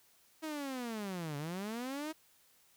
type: linear two-way sweep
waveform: sawtooth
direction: down then up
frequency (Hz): 320.8 to 139.8 to 320.8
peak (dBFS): -34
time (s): 0.42-2.13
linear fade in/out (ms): 20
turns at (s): 1.37
effects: white hiss -67 dBFS RMS until 2.76 s